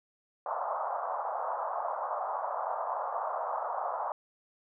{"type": "band-pass noise", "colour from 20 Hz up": "pink", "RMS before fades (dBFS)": -34, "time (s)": [0.46, 4.12], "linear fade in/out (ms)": 2, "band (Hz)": [600, 1200], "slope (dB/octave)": 48, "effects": []}